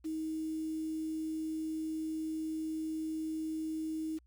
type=tone with quantisation; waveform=sine; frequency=316 Hz; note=D#4; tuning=27 cents sharp; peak=-34 dBFS; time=0.04-4.19 s; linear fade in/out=20 ms; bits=9; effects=added 60 Hz sine -62 dBFS peak until 4.26 s